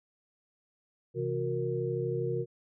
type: tone cluster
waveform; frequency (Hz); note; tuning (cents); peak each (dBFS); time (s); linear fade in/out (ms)
sine; 131.1 / 163.6 / 364.7 / 463.5; C3 / E3 / F#4 / A#4; +4 / -13 / -25 / -10; -34 / -40 / -34 / -33; 1.14-2.46; 50
effects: none